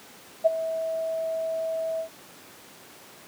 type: tone with ADSR envelope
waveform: sine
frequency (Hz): 649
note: E5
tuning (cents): -27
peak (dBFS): -12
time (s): 0.44-2.09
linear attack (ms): 22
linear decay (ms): 21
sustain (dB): -14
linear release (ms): 97
effects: pink hiss -48 dBFS RMS until 3.27 s + high-pass 200 Hz 12 dB/octave